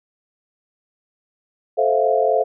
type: chord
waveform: sine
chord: F major seventh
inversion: first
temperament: just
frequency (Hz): 436.5 / 523.8 / 654.8 / 698.5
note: A4 / C5 / E5 / F5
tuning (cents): -14 / +2 / -12 / 0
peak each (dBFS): -20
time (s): 1.77-2.44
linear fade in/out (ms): 20
effects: none